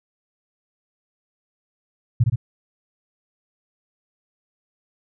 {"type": "tone with echo", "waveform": "sine", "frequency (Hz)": 118.2, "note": "A#2", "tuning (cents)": 24, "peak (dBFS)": -11, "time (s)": [2.2, 2.24], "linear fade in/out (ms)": 10, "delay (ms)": 60, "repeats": 2, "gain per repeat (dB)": -3, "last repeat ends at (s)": 2.36, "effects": []}